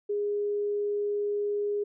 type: tone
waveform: sine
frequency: 411.5 Hz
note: G#4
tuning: 16 cents flat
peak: -26 dBFS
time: 0.09-1.84 s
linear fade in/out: 10 ms
effects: none